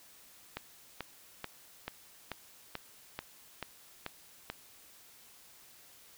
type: click train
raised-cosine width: 0.3 ms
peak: -21 dBFS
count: 10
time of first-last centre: 0.57-4.5 s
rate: 2.29 Hz
effects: white hiss -58 dBFS RMS until 6.17 s